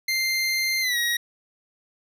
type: tone with pitch glide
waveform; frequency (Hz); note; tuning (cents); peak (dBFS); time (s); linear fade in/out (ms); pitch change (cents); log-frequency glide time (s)
25% pulse; 2093 to 1897.2; C7 to A#6; 0 to +30; -18; 0.08-1.17; 5; -170; 0.81-0.97
effects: none